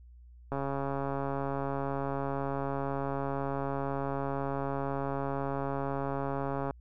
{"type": "click train", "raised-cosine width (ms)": 1, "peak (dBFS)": -20, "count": 855, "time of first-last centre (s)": [0.52, 6.708], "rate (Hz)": 138, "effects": ["added 60 Hz sine -50 dBFS peak until 6.8 s"]}